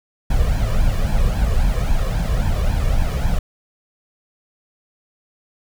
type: noise with flanger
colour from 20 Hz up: brown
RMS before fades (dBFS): -17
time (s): 0.3-3.39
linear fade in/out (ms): 5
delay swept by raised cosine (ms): 1.2 to 1.75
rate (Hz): 3.7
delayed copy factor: +0.75
effects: none